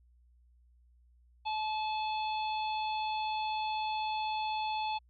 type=harmonic tone; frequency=864 Hz; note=A5; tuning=32 cents flat; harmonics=1 / 3 / 4 / 5; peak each=-32 / -42 / -44 / -46 dBFS; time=1.45-4.99 s; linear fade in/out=20 ms; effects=added 60 Hz sine -61 dBFS peak until 5.09 s